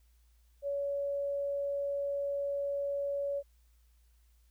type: tone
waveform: sine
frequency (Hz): 564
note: C#5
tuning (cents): +30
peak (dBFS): -31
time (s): 0.62-3.43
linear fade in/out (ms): 50
effects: added 58 Hz sine -62 dBFS peak until 4.5 s + white hiss -75 dBFS RMS until 4.5 s